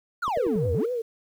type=exponential two-way sweep; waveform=triangle; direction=down then up; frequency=1498 to 77.78 to 517 Hz; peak=-22 dBFS; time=0.22-0.86 s; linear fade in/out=10 ms; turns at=0.72 s
type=click train; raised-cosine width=2 ms; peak=-24 dBFS; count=6; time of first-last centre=0.28-0.747 s; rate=10.7 Hz
type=tone with vibrato; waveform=sine; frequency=463.6 Hz; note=A#4; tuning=10 cents flat; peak=-25 dBFS; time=0.36-1.02 s; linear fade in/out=10 ms; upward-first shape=triangle; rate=4 Hz; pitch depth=160 cents each way
effects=9-bit